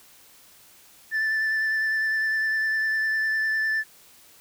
sine tone with vibrato, 1760 Hz, A6, in tune, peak -19 dBFS, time 1.11-3.84 s, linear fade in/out 50 ms, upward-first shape sine, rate 9.9 Hz, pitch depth 15 cents each way, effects tanh soft clip ceiling -21 dBFS + white hiss -53 dBFS RMS until 4.4 s

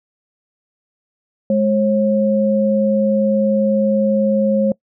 sine tone pair together, 209.3 / 541 Hz, G#3 / C#5, +14 / -42 cents, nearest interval octave + major third, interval 1644 cents, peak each -15 dBFS, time 1.5-4.72 s, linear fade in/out 2 ms, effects noise-tail reverb RT60 0.1 s tail -24 dB re dry

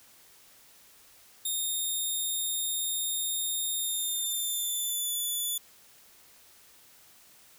5% pulse tone with pitch glide, 3679 to 3475 Hz, A#7 to A7, -24 to -22 cents, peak -22 dBFS, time 1.45-5.58 s, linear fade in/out 5 ms, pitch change -98 cents, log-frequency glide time 3.77-5.13 s, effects white hiss -57 dBFS RMS until 7.58 s

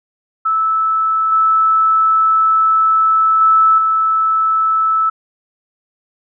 sine tone with level steps, 1310 Hz, E6, 11 cents flat, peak -12 / -9 / -7 / -11 dBFS, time 0.45-5.1 s, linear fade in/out 10 ms, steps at 1.32 / 3.41 / 3.78 s, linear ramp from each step 2 ms, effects none

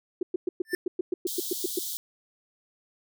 sine tone bursts, 359.9 Hz, F#4, 48 cents flat, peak -23 dBFS, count 13, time 0.21-1.79 s, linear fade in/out 5 ms, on 20 ms, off 110 ms
square tone with exponential growth, 1777 Hz, A6, 17 cents sharp, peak -25 dBFS, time 0.65-0.75 s, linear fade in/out 1 ms, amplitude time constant 20 ms
white high-pass noise, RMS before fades -34 dBFS, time 1.27-1.97 s, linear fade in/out 0 ms, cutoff 3200 Hz, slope 96 dB/octave
effects none

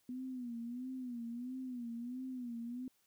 sine tone with vibrato, 245.8 Hz, B3, 8 cents flat, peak -40 dBFS, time 0.09-2.88 s, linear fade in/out 2 ms, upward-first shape sine, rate 1.5 Hz, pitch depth 100 cents each way, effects white hiss -75 dBFS RMS until 3.06 s

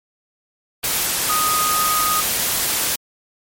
sine tone in noise, 1244.5 Hz, D#6, in tune, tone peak -18 dBFS, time 1.29-2.21 s, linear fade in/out 10 ms, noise white, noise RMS -20 dBFS, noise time 0.83-2.96 s, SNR -1 dB, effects MP3 64 kbps

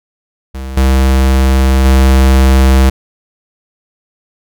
square tone with level steps, 66 Hz, C2, 16 cents sharp, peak -21 / -7 / -5 dBFS, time 0.54-2.9 s, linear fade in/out 10 ms, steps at 0.77 / 1.85 s, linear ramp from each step 2 ms, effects none

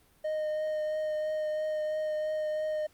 triangle tone with vibrato, 616 Hz, D#5, 17 cents flat, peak -27 dBFS, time 0.24-2.87 s, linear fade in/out 10 ms, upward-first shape triangle, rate 3 Hz, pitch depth 14 cents each way, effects pink hiss -64 dBFS RMS until 2.93 s + Opus 32 kbps

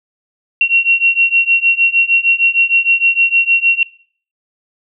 sine beating tone pair, 2733 / 2739.5 Hz, F7 / F7, -38 / -34 cents, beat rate 6.5 Hz, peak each -12 dBFS, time 0.61-3.83 s, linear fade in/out 2 ms, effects noise-tail reverb RT60 0.5 s tail -21 dB re dry

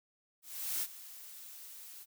blue noise with ADSR envelope, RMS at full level -34 dBFS, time 0.42-2.06 s, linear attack 400 ms, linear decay 47 ms, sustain -16 dB, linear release 41 ms, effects none

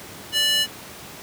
square tone with high-pass filter, 587.3 Hz, D5, in tune, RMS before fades -20 dBFS, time 0.32-0.67 s, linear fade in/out 50 ms, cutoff 2800 Hz, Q 2.7, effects pink hiss -39 dBFS RMS until 1.22 s + high-pass 100 Hz 12 dB/octave

